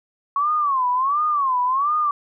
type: tone with vibrato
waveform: sine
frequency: 1100 Hz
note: C#6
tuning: 14 cents flat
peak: -17 dBFS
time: 0.36-2.11 s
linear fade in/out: 2 ms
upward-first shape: sine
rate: 1.4 Hz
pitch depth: 190 cents each way
effects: none